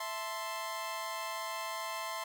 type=chord; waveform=sawtooth; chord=A minor; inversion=second; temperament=equal; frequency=659.3 / 880 / 1046.5 Hz; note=E5 / A5 / C6; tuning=0 / 0 / 0 cents; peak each=-39 / -40 / -35 dBFS; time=0-2.24 s; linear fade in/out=5 ms; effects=none